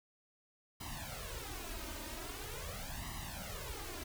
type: noise with flanger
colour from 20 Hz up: pink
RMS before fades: -44 dBFS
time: 0.8-4.04 s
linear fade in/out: 10 ms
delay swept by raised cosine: 1 to 3.3 ms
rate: 0.43 Hz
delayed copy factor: +0.9
effects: none